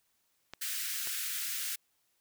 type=clicks; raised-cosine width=0.2 ms; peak=-24 dBFS; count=2; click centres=0.536 / 1.073 s
type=high-pass noise; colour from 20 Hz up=white; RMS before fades=-36 dBFS; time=0.61-1.76 s; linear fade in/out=10 ms; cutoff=1400 Hz; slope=48 dB/octave
effects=white hiss -75 dBFS RMS until 2.2 s